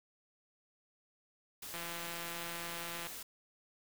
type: noise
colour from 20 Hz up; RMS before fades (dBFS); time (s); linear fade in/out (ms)
white; -46; 1.62-3.23; 5
type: click train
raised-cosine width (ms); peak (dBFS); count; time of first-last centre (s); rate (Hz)
0.3; -27; 227; 1.74-3.069; 170
effects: none